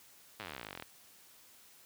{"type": "slowing click train", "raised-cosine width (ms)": 0.3, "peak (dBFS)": -26, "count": 28, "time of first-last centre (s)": [0.4, 0.824], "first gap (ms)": 9, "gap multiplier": 1.04, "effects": ["white hiss -60 dBFS RMS until 1.85 s", "high-pass 60 Hz 12 dB/octave"]}